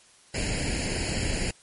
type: noise with comb filter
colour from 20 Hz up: pink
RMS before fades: -28 dBFS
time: 0.34-1.51 s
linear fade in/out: 5 ms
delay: 0.42 ms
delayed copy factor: +0.8
effects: white hiss -56 dBFS RMS until 1.62 s + MP3 48 kbps